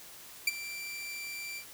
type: tone with ADSR envelope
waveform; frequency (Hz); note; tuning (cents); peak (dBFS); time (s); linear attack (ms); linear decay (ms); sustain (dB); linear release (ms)
sawtooth; 2349; D7; 0; -19; 0.47-1.65; 5; 27; -16; 79
effects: white hiss -50 dBFS RMS until 1.73 s